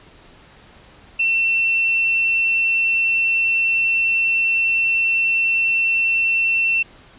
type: tone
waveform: sine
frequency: 2695 Hz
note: E7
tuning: 38 cents sharp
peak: -15 dBFS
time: 1.19-6.83 s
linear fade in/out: 10 ms
effects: pink hiss -47 dBFS RMS until 7.18 s + resampled to 8000 Hz